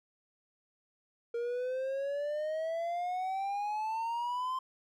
triangle exponential sweep, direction up, 466.2 to 1046 Hz, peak -30 dBFS, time 1.34-4.59 s, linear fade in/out 5 ms, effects none

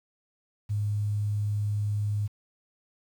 sine tone with quantisation, 103.83 Hz, G#2, in tune, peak -25 dBFS, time 0.69-2.28 s, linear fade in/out 20 ms, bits 9, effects none

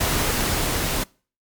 pink noise with level ramp, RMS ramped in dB -21 to -24 dBFS, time 0-1.04 s, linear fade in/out 10 ms, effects noise-tail reverb RT60 0.4 s tail -25 dB re dry + MP3 96 kbps

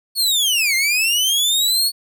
sawtooth linear two-way sweep, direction down then up, 4435 to 2068 to 4435 Hz, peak -12 dBFS, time 0.15-1.92 s, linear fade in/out 50 ms, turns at 0.75 s, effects none

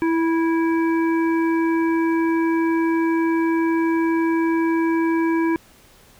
harmonic tone with a mistuned harmonic, 329.6 Hz, E4, in tune, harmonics 1 / 3 / 5 / 7, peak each -17 / -27 / -31 / -34 dBFS, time 0.02-5.56 s, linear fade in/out 0 ms, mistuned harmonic 3, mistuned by -19 cents, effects pink hiss -51 dBFS RMS until 6.19 s

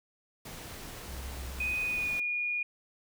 pink noise, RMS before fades -44 dBFS, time 0.45-2.2 s, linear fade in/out 5 ms
sine tone, 65.8 Hz, C2, 10 cents sharp, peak -38 dBFS, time 1.08-1.74 s, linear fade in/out 5 ms
sine tone with pitch glide, 2496 to 2439 Hz, D#7 to D#7, +5 to -35 cents, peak -29 dBFS, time 1.6-2.63 s, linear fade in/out 5 ms, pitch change -40 cents, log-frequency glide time 1.79-2.21 s
effects none

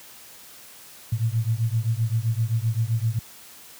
sine beating tone pair, 110 / 117.7 Hz, A2 / A#2, 0 / +17 cents, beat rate 7.7 Hz, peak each -23 / -24 dBFS, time 1.12-3.19 s, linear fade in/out 5 ms, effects white hiss -46 dBFS RMS until 3.79 s + high-pass 60 Hz 12 dB/octave

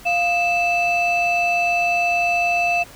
sine tone pair together, 698.5 / 2637 Hz, F5 / E7, 0 / 0 cents, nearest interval octave + major seventh, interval 2300 cents, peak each -17 dBFS, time 0.05-2.84 s, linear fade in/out 20 ms, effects tanh soft clip ceiling -13 dBFS + pink hiss -43 dBFS RMS until 2.95 s

